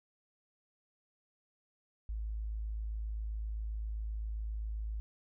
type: tone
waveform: sine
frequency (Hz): 53.8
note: A1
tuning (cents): -38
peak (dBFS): -35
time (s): 2.09-5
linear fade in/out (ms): 0
effects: none